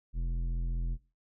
sine tone with tanh clipping, 42.42 Hz, F1, 50 cents flat, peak -31 dBFS, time 0.13-0.98 s, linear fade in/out 50 ms, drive 11 dB, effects noise-tail reverb RT60 0.3 s tail -20 dB re dry

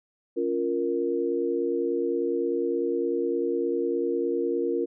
sine chord, Bb minor, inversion first, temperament just, 279.7 / 349.6 / 466.2 Hz, Db4 / F4 / Bb4, +16 / +2 / 0 cents, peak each -31 / -27 / -27 dBFS, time 0.36-4.86 s, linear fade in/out 20 ms, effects none

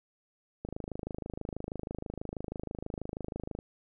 click train, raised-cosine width 2 ms, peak -23 dBFS, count 78, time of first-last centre 0.65-3.589 s, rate 26.2 Hz, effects none

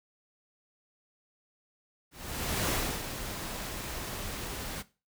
pink noise with ADSR envelope, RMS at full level -29 dBFS, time 2.11-4.83 s, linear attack 580 ms, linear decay 330 ms, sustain -9 dB, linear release 26 ms, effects noise-tail reverb RT60 0.3 s tail -17 dB re dry

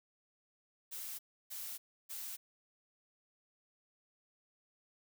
blue noise bursts, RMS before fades -44 dBFS, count 3, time 0.91-2.37 s, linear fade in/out 20 ms, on 280 ms, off 310 ms, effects none

